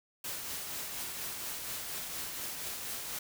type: noise with tremolo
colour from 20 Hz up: white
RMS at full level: -38 dBFS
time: 0.24-3.19 s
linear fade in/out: 5 ms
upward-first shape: triangle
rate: 4.2 Hz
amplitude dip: 35%
effects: none

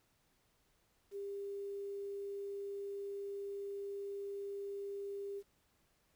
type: tone with quantisation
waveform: sine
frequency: 400 Hz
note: G4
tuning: 35 cents sharp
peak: -40 dBFS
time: 1.11-5.43 s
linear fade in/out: 50 ms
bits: 11
effects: pink hiss -75 dBFS RMS until 6.15 s

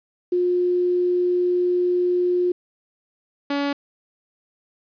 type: tone pair in turn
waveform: sine / sawtooth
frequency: 357.1 / 283.7 Hz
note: F4 / C#4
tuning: +39 / +40 cents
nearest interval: major third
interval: 399 cents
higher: first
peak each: -17 dBFS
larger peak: neither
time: 0.32-2.52 / 3.5-3.73 s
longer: first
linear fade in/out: 5 ms
effects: resampled to 11025 Hz + 9-bit

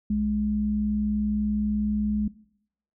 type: tone pair together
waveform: sine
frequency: 62.21 / 210.1 Hz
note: B1 / G#3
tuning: +13 / +20 cents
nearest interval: octave + major sixth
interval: 2107 cents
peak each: -32 / -22 dBFS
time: 0.1-2.28 s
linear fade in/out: 5 ms
effects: noise-tail reverb RT60 0.7 s tail -20 dB re dry

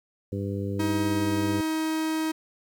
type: harmonic tone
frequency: 99.4 Hz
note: G2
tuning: 25 cents sharp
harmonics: 1 / 2 / 3 / 4 / 5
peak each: -30 / -33 / -35 / -36 / -37 dBFS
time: 0.32-1.61 s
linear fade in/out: 5 ms
type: tone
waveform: 45% pulse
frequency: 316.7 Hz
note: D#4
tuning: 31 cents sharp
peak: -25 dBFS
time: 0.79-2.32 s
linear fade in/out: 10 ms
effects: 10-bit

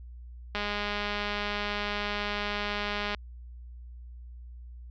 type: click train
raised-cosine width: 0.3 ms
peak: -16 dBFS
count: 536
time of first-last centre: 0.55-3.147 s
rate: 206 Hz
effects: added 60 Hz sine -42 dBFS peak until 4.9 s + resampled to 16000 Hz

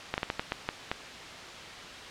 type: slowing click train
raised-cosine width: 0.3 ms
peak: -12 dBFS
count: 8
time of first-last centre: 0.14-0.915 s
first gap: 39 ms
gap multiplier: 1.34
effects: white hiss -42 dBFS RMS until 2.1 s + low-pass 4000 Hz 12 dB/octave

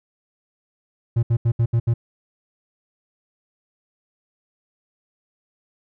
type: tone bursts at uneven times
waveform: triangle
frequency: 116.54 Hz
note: A#2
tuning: in tune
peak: -13 dBFS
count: 6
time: 1.16-1.23 / 1.3-1.37 / 1.45-1.52 / 1.59-1.66 / 1.73-1.8 / 1.87-1.94 s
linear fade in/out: 10 ms
effects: none

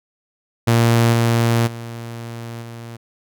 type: tone with level steps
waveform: sawtooth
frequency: 116.54 Hz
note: A#2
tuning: in tune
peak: -8 / -10 / -25 / -28 dBFS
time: 0.67-2.97 s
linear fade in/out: 10 ms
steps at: 1.12 / 1.66 / 2.61 s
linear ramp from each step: 20 ms
effects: none

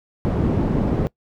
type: low-pass noise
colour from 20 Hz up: white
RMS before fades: -20 dBFS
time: 0.25-1.07 s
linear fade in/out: 0 ms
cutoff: 290 Hz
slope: 12 dB/octave
effects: noise-tail reverb RT60 0.1 s tail -22 dB re dry

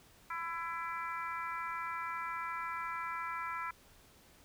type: harmonic tone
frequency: 334.3 Hz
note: E4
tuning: 24 cents sharp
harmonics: 3 / 4 / 5 / 6 / 7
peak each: -41 / -40 / -47 / -47 / -47 dBFS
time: 0.3-3.71 s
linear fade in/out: 5 ms
effects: pink hiss -62 dBFS RMS until 4.44 s

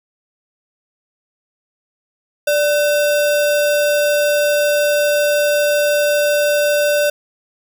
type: tone with sample-and-hold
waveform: sine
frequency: 587.3 Hz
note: D5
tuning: in tune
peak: -12 dBFS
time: 2.47-7.1 s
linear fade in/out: 5 ms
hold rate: 2100 Hz
effects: none

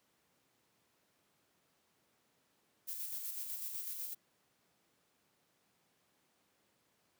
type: noise with tremolo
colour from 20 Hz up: violet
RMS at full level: -41 dBFS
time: 2.87-4.15 s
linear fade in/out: 20 ms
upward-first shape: square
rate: 8 Hz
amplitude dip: 35%
effects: pink hiss -75 dBFS RMS until 7.19 s + high-pass 150 Hz 12 dB/octave

